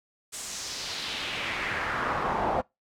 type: noise with band-pass filter sweep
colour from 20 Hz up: brown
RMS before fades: -31 dBFS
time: 0.32-2.62 s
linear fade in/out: 20 ms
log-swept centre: 8300 to 730 Hz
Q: 2
effects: noise-tail reverb RT60 0.2 s tail -24 dB re dry